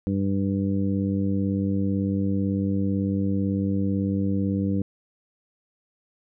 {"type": "harmonic tone", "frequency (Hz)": 98, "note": "G2", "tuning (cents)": 0, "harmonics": [1, 2, 3, 4, 5], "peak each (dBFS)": [-27, -24, -28, -40, -35], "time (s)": [0.07, 4.82], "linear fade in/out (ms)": 0, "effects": []}